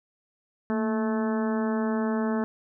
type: harmonic tone with a mistuned harmonic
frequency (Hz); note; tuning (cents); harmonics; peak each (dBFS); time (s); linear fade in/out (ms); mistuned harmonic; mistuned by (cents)
217.6; A3; -19; 1 / 2 / 3 / 4 / 5 / 6 / 7 / 8; -25 / -31 / -35 / -37 / -39 / -41 / -42 / -43; 0.7-2.44; 0; 1; +63
effects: none